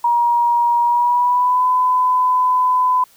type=tone with pitch glide; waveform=sine; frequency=950 to 1006.5 Hz; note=A#5 to B5; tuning=+33 to +33 cents; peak=-12 dBFS; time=0.04-3.04 s; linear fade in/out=5 ms; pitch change=+100 cents; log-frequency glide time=0.82-1.65 s; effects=white hiss -51 dBFS RMS until 3.16 s